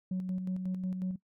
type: tone with tremolo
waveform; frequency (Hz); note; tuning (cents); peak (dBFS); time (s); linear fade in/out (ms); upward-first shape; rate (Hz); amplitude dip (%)
sine; 185; F#3; 0; -28; 0.11-1.16; 5; square; 5.5; 45
effects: noise-tail reverb RT60 0.1 s tail -20 dB re dry + tanh soft clip ceiling -28 dBFS